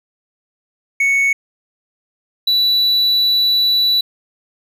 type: tone pair in turn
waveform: triangle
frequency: 2217 / 3950 Hz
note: C#7 / B7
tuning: 0 / 0 cents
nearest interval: minor seventh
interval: 1000 cents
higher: second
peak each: -10 dBFS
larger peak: neither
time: 1-1.33 / 2.47-4.01 s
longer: second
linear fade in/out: 5 ms
effects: none